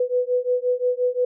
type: beating tone pair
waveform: sine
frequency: 493.9 / 499.6 Hz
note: B4 / B4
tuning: 0 / +20 cents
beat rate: 5.7 Hz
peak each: -22 dBFS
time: 0-1.25 s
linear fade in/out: 5 ms
effects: none